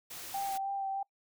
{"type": "noise", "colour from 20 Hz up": "white", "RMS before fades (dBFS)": -44, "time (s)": [0.1, 0.58], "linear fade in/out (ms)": 10}
{"type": "tone with vibrato", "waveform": "sine", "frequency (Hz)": 784, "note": "G5", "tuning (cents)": 0, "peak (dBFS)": -32, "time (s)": [0.34, 1.03], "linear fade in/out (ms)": 5, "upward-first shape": "sine", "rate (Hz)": 3.2, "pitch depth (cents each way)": 18}
{"effects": ["noise-tail reverb RT60 0.1 s tail -25 dB re dry"]}